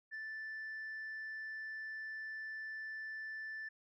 sine tone with ADSR envelope, 1760 Hz, A6, in tune, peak -38 dBFS, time 0.11-3.69 s, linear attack 37 ms, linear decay 6 ms, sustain -2 dB, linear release 10 ms, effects tanh soft clip ceiling -40 dBFS

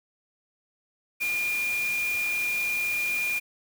sine tone in noise, 2414 Hz, D7, 47 cents sharp, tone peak -25 dBFS, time 1.2-3.4 s, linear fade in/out 20 ms, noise white, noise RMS -37 dBFS, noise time 1.2-3.4 s, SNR +9 dB, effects none

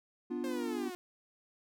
triangle chord, B diminished, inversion none, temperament equal, 246.9 / 293.7 / 349.2 Hz, B3 / D4 / F4, 0 / 0 / 0 cents, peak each -36 / -38 / -36 dBFS, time 0.3-0.9 s, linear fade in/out 10 ms
sawtooth linear sweep, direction down, 536 to 352 Hz, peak -37 dBFS, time 0.44-0.95 s, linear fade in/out 0 ms
effects none

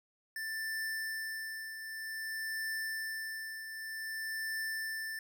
square tone with tremolo, 1772 Hz, A6, 12 cents sharp, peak -35 dBFS, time 0.36-5.19 s, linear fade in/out 2 ms, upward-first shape triangle, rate 0.53 Hz, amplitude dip 60%, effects none

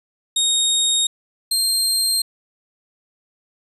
25% pulse tone pair in turn, 3729 / 4187 Hz, A#7 / C8, 0 / 0 cents, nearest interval major second, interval 200 cents, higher second, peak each -12 dBFS, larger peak neither, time 0.36-1.07 / 1.51-2.22 s, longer neither, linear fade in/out 5 ms, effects resampled to 32000 Hz

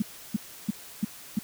sine tone bursts, 209.5 Hz, G#3, 15 cents sharp, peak -21 dBFS, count 5, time 0-1.39 s, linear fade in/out 5 ms, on 22 ms, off 320 ms, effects white hiss -46 dBFS RMS until 1.43 s

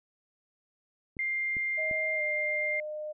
clicks, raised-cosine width 3 ms, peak -31 dBFS, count 3, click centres 1.168 / 1.568 / 1.912 s
sine tone, 2100 Hz, C7, 6 cents sharp, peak -28 dBFS, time 1.19-2.8 s, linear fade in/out 2 ms
sine tone with pitch glide, 629 to 608.3 Hz, D#5 to D#5, +19 to -39 cents, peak -34 dBFS, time 1.77-3.13 s, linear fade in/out 20 ms, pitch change -58 cents, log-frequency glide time 2.15-2.22 s
effects none

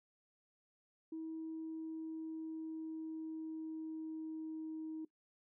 sine tone with pitch glide, 321.2 to 315.9 Hz, E4 to D#4, -45 to +26 cents, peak -40 dBFS, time 1.12-5.05 s, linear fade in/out 5 ms, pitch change -29 cents, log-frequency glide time 1.26-4.94 s, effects noise-tail reverb RT60 0.1 s tail -19 dB re dry + tanh soft clip ceiling -37 dBFS

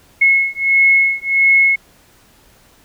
sine beating tone pair, 2178 / 2179.5 Hz, C#7 / C#7, -31 / -30 cents, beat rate 1.5 Hz, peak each -13 dBFS, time 0.21-1.76 s, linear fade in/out 10 ms, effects pink hiss -50 dBFS RMS until 2.84 s

